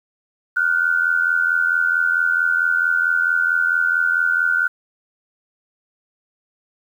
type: tone pair together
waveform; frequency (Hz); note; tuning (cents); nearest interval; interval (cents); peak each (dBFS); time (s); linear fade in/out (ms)
sine; 1421 / 1505.5; F6 / F#6; +30 / +30; minor second; 100; -18; 0.56-4.68; 10
effects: 8-bit